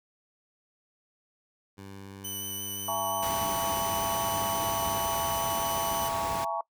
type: tone with pitch glide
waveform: 15% pulse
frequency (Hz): 98 to 100.64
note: G2 to G2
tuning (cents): 0 to +46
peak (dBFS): -36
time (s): 1.77-5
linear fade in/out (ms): 20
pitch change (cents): +46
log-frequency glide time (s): 1.89-4.36
type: tone with vibrato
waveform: 5% pulse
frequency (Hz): 3000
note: F#7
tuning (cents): +23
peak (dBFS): -26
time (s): 2.24-6.09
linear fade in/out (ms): 10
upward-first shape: sine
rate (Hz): 5.7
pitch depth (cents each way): 13
type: chord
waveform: sine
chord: A# half-diminished seventh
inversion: second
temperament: just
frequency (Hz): 671.3 / 839.1 / 932.3 / 1118.8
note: E5 / G#5 / A#5 / C#6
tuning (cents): +31 / +18 / 0 / +16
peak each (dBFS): -34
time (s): 2.88-6.61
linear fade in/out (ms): 2
type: noise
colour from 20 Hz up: pink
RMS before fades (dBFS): -36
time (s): 3.22-6.45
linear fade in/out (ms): 10
effects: noise-tail reverb RT60 0.1 s tail -21 dB re dry + high-pass 60 Hz 12 dB/octave